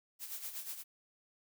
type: noise with tremolo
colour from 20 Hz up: blue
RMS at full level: -41 dBFS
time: 0.19-0.84 s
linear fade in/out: 50 ms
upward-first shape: sine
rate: 8.3 Hz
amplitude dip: 65%
effects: none